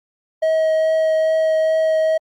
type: tone with vibrato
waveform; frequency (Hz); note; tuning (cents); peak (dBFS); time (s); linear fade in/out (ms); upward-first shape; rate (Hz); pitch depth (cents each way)
triangle; 636; D#5; +38; -12; 0.42-2.18; 10; triangle; 2.4; 9
effects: Opus 48 kbps